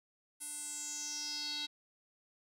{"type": "tone with band-pass filter sweep", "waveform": "square", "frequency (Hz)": 295.7, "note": "D4", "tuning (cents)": 12, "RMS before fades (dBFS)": -41, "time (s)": [0.4, 1.67], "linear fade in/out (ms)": 20, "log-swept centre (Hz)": [10000, 3900], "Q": 5.9, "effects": []}